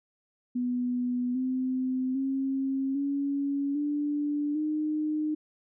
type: tone with pitch steps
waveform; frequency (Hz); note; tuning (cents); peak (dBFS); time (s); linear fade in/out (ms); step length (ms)
sine; 246.9 / 257.7 / 268.9 / 280.7 / 292.9 / 305.7; B3 / C4 / C4 / C#4 / D4 / D#4; 0 / -26 / +47 / +22 / -5 / -30; -26; 0.55-5.35; 10; 800
effects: none